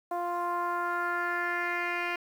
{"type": "tone with low-pass filter sweep", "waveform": "10% pulse", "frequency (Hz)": 349.2, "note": "F4", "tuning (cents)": 0, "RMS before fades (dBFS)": -31, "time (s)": [0.11, 2.16], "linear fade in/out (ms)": 5, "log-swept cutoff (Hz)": [820, 2700], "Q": 3, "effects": ["9-bit"]}